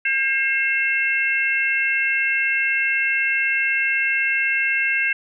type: harmonic tone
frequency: 536 Hz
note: C5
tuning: 42 cents sharp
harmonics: 3 / 4 / 5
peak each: -22 / -22 / -22 dBFS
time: 0.05-5.13 s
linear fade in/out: 5 ms
effects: none